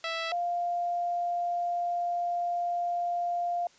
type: tone pair in turn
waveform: 10% pulse / sine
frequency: 659.3 / 698.8 Hz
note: E5 / F5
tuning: 0 / +1 cents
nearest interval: minor second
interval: 101 cents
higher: second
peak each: -22 / -27 dBFS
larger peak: first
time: 0.04-0.32 / 0.32-3.67 s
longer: second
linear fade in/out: 2 ms
effects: white hiss -60 dBFS RMS until 3.78 s + resampled to 16000 Hz